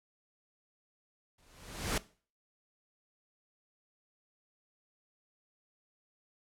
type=noise with exponential growth; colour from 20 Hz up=pink; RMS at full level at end=-29 dBFS; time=1.38-1.98 s; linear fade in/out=5 ms; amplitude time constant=130 ms; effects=noise-tail reverb RT60 0.4 s tail -19 dB re dry + low-pass 11000 Hz 12 dB/octave